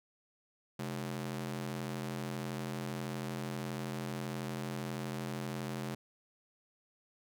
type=ring-modulated tone; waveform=sawtooth; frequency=171 Hz; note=F3; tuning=36 cents flat; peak=-30 dBFS; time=0.79-5.95 s; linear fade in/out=5 ms; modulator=39.2 Hz; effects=none